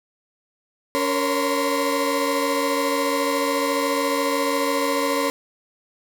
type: tone cluster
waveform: 35% pulse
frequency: 282.1 / 463.7 / 550 / 1028 Hz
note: C#4 / A#4 / C#5 / C6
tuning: +30 / -9 / -14 / -31 cents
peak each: -24 dBFS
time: 0.95-5.3 s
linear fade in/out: 0 ms
effects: none